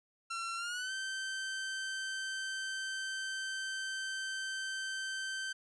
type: tone with pitch glide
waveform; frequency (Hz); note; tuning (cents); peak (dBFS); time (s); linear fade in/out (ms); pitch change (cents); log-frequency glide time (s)
sawtooth; 1358 to 1550.9; F6 to G6; -49 to -19; -33; 0.3-5.53; 10; +230; 0.56-0.92
effects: resampled to 22050 Hz